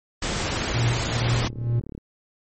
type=noise; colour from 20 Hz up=pink; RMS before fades=-26 dBFS; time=0.22-1.48 s; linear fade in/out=5 ms
type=tone with tremolo; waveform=triangle; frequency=118.3 Hz; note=A#2; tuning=26 cents sharp; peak=-16 dBFS; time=0.74-1.8 s; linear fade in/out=5 ms; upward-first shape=triangle; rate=2.2 Hz; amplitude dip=95%
type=click train; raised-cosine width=3 ms; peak=-23 dBFS; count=32; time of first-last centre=1.11-1.978 s; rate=35.7 Hz
effects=MP3 32 kbps